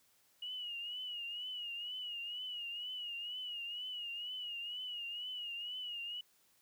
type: tone with vibrato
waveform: sine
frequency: 2900 Hz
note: F#7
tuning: 35 cents flat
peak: -40 dBFS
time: 0.42-6.21 s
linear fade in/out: 5 ms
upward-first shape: triangle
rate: 2.1 Hz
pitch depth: 85 cents each way
effects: white hiss -71 dBFS RMS until 6.61 s